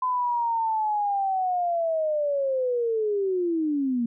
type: linear sweep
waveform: sine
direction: down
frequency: 1020 to 229.5 Hz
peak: -22 dBFS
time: 0.02-4.06 s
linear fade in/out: 5 ms
effects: none